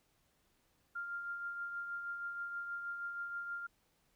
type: tone with tremolo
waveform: sine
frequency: 1396.9 Hz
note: F6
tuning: in tune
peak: -37 dBFS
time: 0.95-3.67 s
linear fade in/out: 10 ms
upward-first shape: triangle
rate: 6.3 Hz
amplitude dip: 45%
effects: pink hiss -75 dBFS RMS until 4.15 s